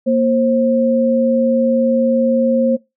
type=tone pair together; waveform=sine; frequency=234.4 / 530.8 Hz; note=A#3 / C5; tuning=+10 / +25 cents; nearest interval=octave + major second; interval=1415 cents; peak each=-14 dBFS; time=0.06-2.77 s; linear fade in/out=20 ms; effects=noise-tail reverb RT60 0.2 s tail -21 dB re dry